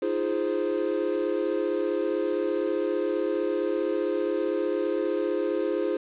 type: chord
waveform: triangle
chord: F minor seventh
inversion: third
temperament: equal with one note detuned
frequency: 311.1 / 346.4 / 415.3 / 523.3 Hz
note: Eb4 / F4 / Ab4 / C5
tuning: 0 / -14 / 0 / 0 cents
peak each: -30 / -27 / -27 / -28 dBFS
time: 0.02-5.97 s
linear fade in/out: 5 ms
effects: resampled to 8000 Hz + 8-bit